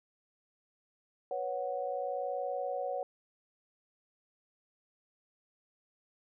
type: chord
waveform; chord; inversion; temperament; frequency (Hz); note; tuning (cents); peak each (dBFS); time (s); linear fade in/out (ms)
sine; B suspended second; none; equal; 493.9 / 554.4 / 740; B4 / C#5 / F#5; 0 / 0 / 0; -39 / -36 / -37; 1.31-3.03; 2
effects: none